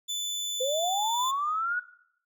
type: tone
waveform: 30% pulse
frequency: 3500 Hz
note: A7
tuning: 10 cents flat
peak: -27 dBFS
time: 0.08-1.32 s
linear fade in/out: 20 ms
type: linear sweep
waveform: sine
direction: up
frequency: 493.9 to 1480 Hz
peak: -26 dBFS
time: 0.6-1.8 s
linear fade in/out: 10 ms
effects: noise-tail reverb RT60 0.7 s tail -17 dB re dry